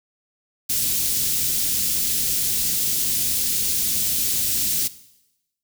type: band-stop noise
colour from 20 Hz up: white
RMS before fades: -22 dBFS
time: 0.69-4.88 s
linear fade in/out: 10 ms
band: 250 to 4000 Hz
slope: 12 dB/octave
effects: noise-tail reverb RT60 0.9 s tail -17 dB re dry